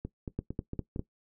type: two click trains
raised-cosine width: 3 ms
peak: -23 / -19 dBFS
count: 5 / 4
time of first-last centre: 0.05-0.961 / 0.39-0.994 s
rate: 4.39 / 4.97 Hz
effects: noise-tail reverb RT60 0.1 s tail -17 dB re dry